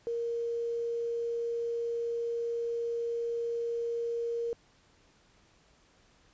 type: tone with quantisation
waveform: sine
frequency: 467.6 Hz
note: A#4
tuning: 5 cents sharp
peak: -30 dBFS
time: 0.07-4.53 s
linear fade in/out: 0 ms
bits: 9
effects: pink hiss -64 dBFS RMS until 6.33 s + resampled to 16000 Hz